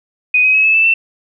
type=tone with pitch steps; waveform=sine; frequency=2492 / 2528 / 2565 / 2602 / 2640 / 2679 Hz; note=D#7 / D#7 / E7 / E7 / E7 / E7; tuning=+2 / +27 / -48 / -23 / +2 / +27 cents; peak=-8 dBFS; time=0.34-0.94 s; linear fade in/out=5 ms; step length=100 ms; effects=none